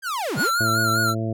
45% pulse linear two-way sweep, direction down then up, 1635 to 115.5 to 623 Hz, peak -24 dBFS, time 0.02-0.51 s, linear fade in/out 50 ms, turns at 0.38 s
clicks, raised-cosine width 0.5 ms, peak -30 dBFS, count 11, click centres 0.356 / 0.397 / 0.511 / 0.618 / 0.669 / 0.752 / 0.813 / 0.848 / 0.957 / 1.028 / 1.085 s
square tone with vibrato, 1396.9 Hz, F6, in tune, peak -20 dBFS, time 0.36-1.15 s, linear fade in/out 50 ms, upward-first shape sine, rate 5 Hz, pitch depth 69 cents each way
harmonic tone, 111.6 Hz, A2, 25 cents sharp, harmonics 1 / 2 / 3 / 4 / 5 / 6, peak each -25 / -29 / -30 / -37 / -36 / -33 dBFS, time 0.6-1.33 s, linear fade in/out 5 ms
effects none

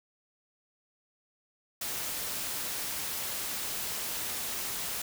white noise, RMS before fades -35 dBFS, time 1.81-5.02 s, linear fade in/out 5 ms, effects none

